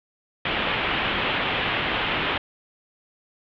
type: low-pass noise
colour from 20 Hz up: white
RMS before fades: -25 dBFS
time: 0.45-2.38 s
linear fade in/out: 5 ms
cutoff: 3300 Hz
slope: 48 dB/octave
effects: none